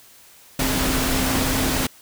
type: tone in noise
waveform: sine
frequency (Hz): 261.6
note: C4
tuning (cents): 0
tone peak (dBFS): -25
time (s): 0.59-1.87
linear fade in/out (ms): 5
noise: pink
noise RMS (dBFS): -22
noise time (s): 0.59-1.87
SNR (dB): -6
effects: white hiss -49 dBFS RMS until 2.01 s